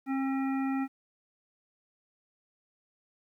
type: harmonic tone with a mistuned harmonic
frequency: 268.5 Hz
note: C4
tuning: 45 cents sharp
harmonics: 1 / 3 / 5 / 7 / 9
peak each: -28 / -38 / -42 / -45 / -47 dBFS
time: 0.06-0.88 s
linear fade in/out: 50 ms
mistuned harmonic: 7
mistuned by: +30 cents
effects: 11-bit